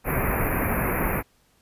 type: band-stop noise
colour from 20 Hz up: pink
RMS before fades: -24 dBFS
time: 0.04-1.23 s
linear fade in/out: 50 ms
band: 2500 to 11000 Hz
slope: 96 dB/octave
effects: pink hiss -63 dBFS RMS until 1.61 s + resampled to 32000 Hz